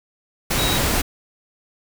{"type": "tone in noise", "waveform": "sine", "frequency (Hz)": 3828, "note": "A#7", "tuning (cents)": 45, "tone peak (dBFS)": -24, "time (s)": [0.58, 0.78], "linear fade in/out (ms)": 10, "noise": "pink", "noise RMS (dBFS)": -20, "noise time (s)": [0.5, 1.02], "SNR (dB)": -7, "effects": []}